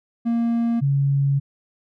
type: tone pair in turn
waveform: triangle / sine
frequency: 233 / 139.35 Hz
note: A#3 / C#3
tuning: -1 / +9 cents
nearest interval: major sixth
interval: 890 cents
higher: first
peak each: -16 dBFS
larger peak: neither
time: 0.25-0.81 / 0.81-1.4 s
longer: second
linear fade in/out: 20 ms
effects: none